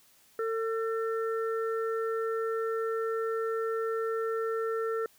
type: harmonic tone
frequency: 450 Hz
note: A4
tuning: 39 cents sharp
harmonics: 1 / 3 / 4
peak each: -29 / -36 / -44 dBFS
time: 0.39-5.06 s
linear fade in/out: 2 ms
effects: white hiss -62 dBFS RMS until 5.18 s